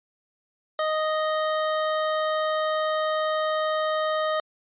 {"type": "tone", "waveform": "25% pulse", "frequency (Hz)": 622.3, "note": "D#5", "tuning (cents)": 0, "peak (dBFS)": -19, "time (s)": [0.79, 4.4], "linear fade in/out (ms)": 2, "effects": ["resampled to 8000 Hz"]}